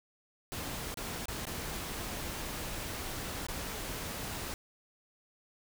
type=noise with dropouts; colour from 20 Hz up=pink; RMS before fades=-39 dBFS; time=0.52-4.54 s; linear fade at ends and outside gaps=0 ms; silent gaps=0.942-0.972 / 1.256-1.283 / 1.453-1.469 / 3.467-3.485 s; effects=none